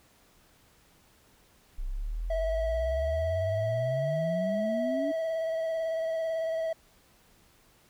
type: exponential sweep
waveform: sine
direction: up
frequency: 30.69 to 296.6 Hz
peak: -30 dBFS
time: 1.78-5.12 s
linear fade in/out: 10 ms
type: tone with vibrato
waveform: triangle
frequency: 650 Hz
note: E5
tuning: 24 cents flat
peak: -26 dBFS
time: 2.3-6.73 s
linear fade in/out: 5 ms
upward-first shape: square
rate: 18 Hz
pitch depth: 16 cents each way
effects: pink hiss -62 dBFS RMS until 7.89 s